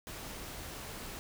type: noise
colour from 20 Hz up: pink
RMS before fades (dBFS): -44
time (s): 0.07-1.19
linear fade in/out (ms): 0
effects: none